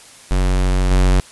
square tone with level steps, 46.25 Hz, F#1, in tune, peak -14 / -11 dBFS, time 0.31-1.2 s, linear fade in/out 0 ms, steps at 0.91 s, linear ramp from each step 5 ms, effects white hiss -42 dBFS RMS until 1.31 s + resampled to 24000 Hz

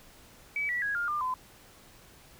sine tone with pitch steps, 2288 / 1946.3 / 1655.7 / 1408.4 / 1198.1 / 1019.2 Hz, D7 / B6 / G#6 / F6 / D6 / C6, -46 / -26 / -6 / +14 / +34 / -46 cents, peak -28 dBFS, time 0.56-1.34 s, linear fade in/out 2 ms, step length 130 ms, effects pink hiss -55 dBFS RMS until 2.39 s

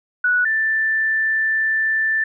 sine tone pair in turn, 1472 / 1768.3 Hz, F#6 / A6, -9 / +8 cents, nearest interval minor third, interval 317 cents, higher second, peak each -14 / -16 dBFS, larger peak first, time 0.24-0.45 / 0.45-2.24 s, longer second, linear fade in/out 5 ms, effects none

